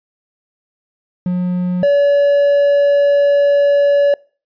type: tone pair in turn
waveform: triangle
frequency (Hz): 179.7 / 569.9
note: F3 / C#5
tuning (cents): +50 / +48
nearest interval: octave + minor sixth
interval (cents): 1998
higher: second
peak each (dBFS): -12 / -7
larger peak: second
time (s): 1.26-1.83 / 1.83-4.14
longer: second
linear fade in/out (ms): 2
effects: noise-tail reverb RT60 0.4 s tail -25 dB re dry + resampled to 11025 Hz